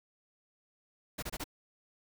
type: noise bursts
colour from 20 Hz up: pink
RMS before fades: -38 dBFS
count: 4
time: 1.18-1.442 s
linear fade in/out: 10 ms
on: 46 ms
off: 26 ms
effects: none